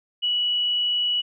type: tone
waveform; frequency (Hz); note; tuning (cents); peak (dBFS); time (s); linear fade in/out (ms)
sine; 2938; F#7; -13; -20; 0.22-1.22; 20
effects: none